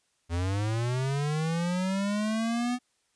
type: linear sweep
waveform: square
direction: up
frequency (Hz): 82.41 to 250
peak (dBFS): -27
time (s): 0.29-2.79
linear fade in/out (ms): 50
effects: white hiss -72 dBFS RMS until 3.15 s + resampled to 22050 Hz